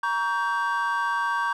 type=chord; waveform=triangle; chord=G diminished; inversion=first; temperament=just; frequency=940.8 / 1128.9 / 1568 Hz; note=Bb5 / Db6 / G6; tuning=+16 / +31 / 0 cents; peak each=-25 dBFS; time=0.03-1.53 s; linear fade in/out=5 ms; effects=tanh soft clip ceiling -14 dBFS